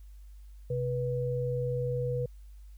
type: tone pair together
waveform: sine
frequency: 129.55 / 489.1 Hz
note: C3 / B4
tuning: -17 / -17 cents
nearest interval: octave + major seventh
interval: 2300 cents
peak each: -31 / -31 dBFS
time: 0.7-2.26 s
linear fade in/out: 5 ms
effects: added 50 Hz sine -46 dBFS peak until 2.77 s + white hiss -70 dBFS RMS until 2.77 s